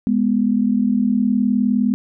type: tone pair together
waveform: sine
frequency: 207.7 / 247.2 Hz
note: G#3 / B3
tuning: 0 / +2 cents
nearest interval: minor third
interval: 302 cents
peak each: -17 dBFS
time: 0.07-1.94 s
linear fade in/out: 0 ms
effects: none